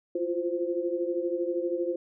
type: tone cluster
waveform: sine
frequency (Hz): 342 / 354.6 / 520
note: F4 / F4 / C5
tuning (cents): -36 / +26 / -11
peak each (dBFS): -31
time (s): 0.15-1.96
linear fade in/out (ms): 5
effects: none